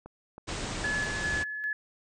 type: click train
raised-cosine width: 1 ms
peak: -30 dBFS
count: 4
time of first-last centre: 0.06-1.022 s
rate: 3.12 Hz
type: low-pass noise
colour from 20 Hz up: pink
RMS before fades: -35 dBFS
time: 0.47-1.44 s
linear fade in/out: 20 ms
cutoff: 8700 Hz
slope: 96 dB/octave
type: tone with tremolo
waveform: sine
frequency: 1711 Hz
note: A6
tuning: 49 cents flat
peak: -28 dBFS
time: 0.84-1.73 s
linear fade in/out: 2 ms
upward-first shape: square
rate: 2.5 Hz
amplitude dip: 45%
effects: none